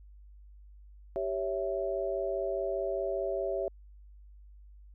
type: chord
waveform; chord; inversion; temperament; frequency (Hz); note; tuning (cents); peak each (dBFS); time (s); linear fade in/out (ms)
sine; C# diminished; second; equal; 392 / 554.4 / 659.3; G4 / C#5 / E5; 0 / 0 / 0; -34; 1.16-3.68; 0
effects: added 50 Hz sine -50 dBFS peak until 4.94 s